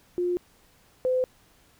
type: tone pair in turn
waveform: sine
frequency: 354.9 / 510.3 Hz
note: F4 / C5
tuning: +28 / -43 cents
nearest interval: tritone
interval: 629 cents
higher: second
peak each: -23 / -21 dBFS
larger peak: second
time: 0.18-0.37 / 1.05-1.24 s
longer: neither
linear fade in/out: 0 ms
effects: pink hiss -60 dBFS RMS until 1.79 s